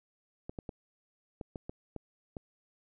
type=clicks; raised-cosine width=2 ms; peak=-26 dBFS; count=8; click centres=0.495 / 0.588 / 0.692 / 1.412 / 1.558 / 1.695 / 1.963 / 2.368 s; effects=none